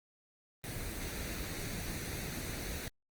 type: noise with comb filter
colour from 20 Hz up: pink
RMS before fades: -40 dBFS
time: 0.64-2.88 s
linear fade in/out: 0 ms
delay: 0.48 ms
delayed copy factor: +0.5
effects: Opus 24 kbps